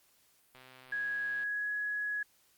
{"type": "click train", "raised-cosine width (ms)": 0.3, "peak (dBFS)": -38, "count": 115, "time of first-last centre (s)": [0.55, 1.434], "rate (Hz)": 129}
{"type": "tone with pitch glide", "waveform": "sine", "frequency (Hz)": [1661.2, 1678.6], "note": ["G#6", "G#6"], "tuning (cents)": [0, 18], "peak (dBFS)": -32, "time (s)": [0.92, 2.23], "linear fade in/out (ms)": 5, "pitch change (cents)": 18, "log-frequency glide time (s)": [1.35, 1.71]}
{"effects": ["white hiss -68 dBFS RMS until 2.57 s", "Opus 48 kbps"]}